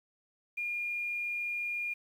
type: tone with quantisation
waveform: sine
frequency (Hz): 2418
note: D7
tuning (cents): +50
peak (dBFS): -32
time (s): 0.57-1.94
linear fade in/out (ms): 10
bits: 10
effects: none